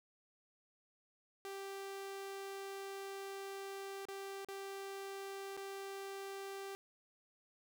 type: tone with dropouts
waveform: sawtooth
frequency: 392 Hz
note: G4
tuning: in tune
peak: -40 dBFS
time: 1.45-6.75 s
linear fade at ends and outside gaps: 0 ms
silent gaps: 4.053-4.085 / 4.447-4.486 / 5.568-5.574 s
effects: none